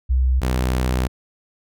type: tone pair in turn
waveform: sine / sawtooth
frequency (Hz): 64 / 63.12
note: C2 / B1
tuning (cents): -38 / +38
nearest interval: unison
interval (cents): 24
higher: first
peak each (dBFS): -14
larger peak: neither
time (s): 0.09-0.41 / 0.41-1.08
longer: second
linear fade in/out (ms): 20
effects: none